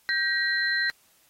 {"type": "tone cluster", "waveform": "sine", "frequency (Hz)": [1579, 1901, 4095], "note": ["G6", "A#6", "C8"], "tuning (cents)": [12, 33, -38], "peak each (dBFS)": [-28, -25, -30], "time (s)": [0.09, 0.9], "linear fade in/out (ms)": 0, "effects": ["white hiss -62 dBFS RMS until 1.29 s", "AAC 48 kbps"]}